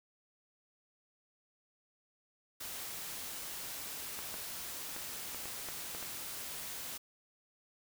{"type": "noise", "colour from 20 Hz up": "white", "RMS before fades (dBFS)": -43, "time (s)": [2.6, 6.98], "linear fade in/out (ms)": 10}
{"type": "clicks", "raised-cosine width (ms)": 0.5, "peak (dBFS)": -29, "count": 8, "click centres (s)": [4.19, 4.342, 4.964, 5.347, 5.456, 5.687, 5.949, 6.027]}
{"effects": []}